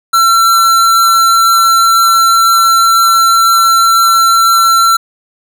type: tone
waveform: square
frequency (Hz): 1351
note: E6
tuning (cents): +42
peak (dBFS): -6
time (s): 0.13-4.97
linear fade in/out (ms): 10
effects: none